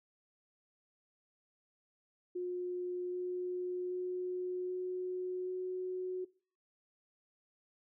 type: tone with pitch steps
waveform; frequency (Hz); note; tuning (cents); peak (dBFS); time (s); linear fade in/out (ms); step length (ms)
sine; 358.9 / 361.2 / 363.5 / 365.8 / 368.1; F4 / F#4 / F#4 / F#4 / F#4; +47 / -42 / -31 / -20 / -9; -35; 2.35-6.25; 10; 780
effects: noise-tail reverb RT60 0.4 s tail -21 dB re dry